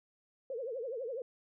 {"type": "tone with vibrato", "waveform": "sine", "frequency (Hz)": 493.9, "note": "B4", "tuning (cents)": 0, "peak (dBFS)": -36, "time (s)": [0.5, 1.22], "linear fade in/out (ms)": 2, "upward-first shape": "triangle", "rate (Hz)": 12, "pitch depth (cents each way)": 240, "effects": []}